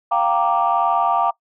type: chord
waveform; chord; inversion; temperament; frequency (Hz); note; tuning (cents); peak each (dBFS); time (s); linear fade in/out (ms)
sine; G minor seventh; third; equal with one note detuned; 698.5 / 780.4 / 932.3 / 1174.7; F5 / G5 / Bb5 / D6; 0 / -8 / 0 / 0; -20; 0.11-1.31; 10
effects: noise-tail reverb RT60 0.1 s tail -21 dB re dry + tanh soft clip ceiling -7 dBFS